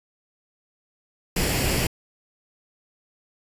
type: noise with comb filter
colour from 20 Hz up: pink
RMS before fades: -23 dBFS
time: 1.36-1.87 s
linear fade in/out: 5 ms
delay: 0.4 ms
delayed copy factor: +0.5
effects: resampled to 32000 Hz